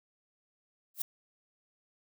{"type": "noise with exponential growth", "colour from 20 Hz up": "violet", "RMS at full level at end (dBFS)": -27, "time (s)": [0.94, 1.02], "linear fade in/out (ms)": 5, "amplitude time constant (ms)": 16, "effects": []}